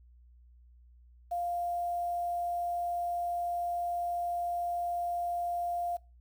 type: tone with quantisation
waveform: sine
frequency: 698.5 Hz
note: F5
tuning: in tune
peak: -30 dBFS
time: 1.31-5.97 s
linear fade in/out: 10 ms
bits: 9
effects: noise-tail reverb RT60 0.3 s tail -23 dB re dry + added 60 Hz sine -55 dBFS peak until 6.2 s